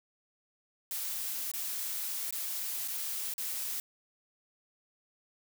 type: noise with dropouts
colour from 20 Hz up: blue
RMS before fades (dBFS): -36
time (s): 0.91-3.8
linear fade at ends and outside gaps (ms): 1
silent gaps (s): 1.516-1.537 / 2.308-2.325 / 2.877-2.882 / 3.338-3.38
effects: none